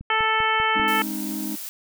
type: click train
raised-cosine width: 5 ms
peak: -25 dBFS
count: 5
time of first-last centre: 0.01-0.797 s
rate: 5.08 Hz
type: harmonic tone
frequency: 440 Hz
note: A4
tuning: in tune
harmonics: 1 / 2 / 3 / 4 / 5 / 6 / 7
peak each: -31 / -24 / -24 / -26 / -26 / -32 / -29 dBFS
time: 0.1-1.02 s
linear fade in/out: 2 ms
type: chord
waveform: triangle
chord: Ab major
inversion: none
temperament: equal with one note detuned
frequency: 207.7 / 267 / 311.1 Hz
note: Ab3 / C4 / Eb4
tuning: 0 / +35 / 0 cents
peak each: -29 / -32 / -29 dBFS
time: 0.75-1.56 s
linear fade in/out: 10 ms
type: noise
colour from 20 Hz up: blue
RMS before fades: -34 dBFS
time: 0.88-1.69 s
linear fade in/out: 0 ms
effects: none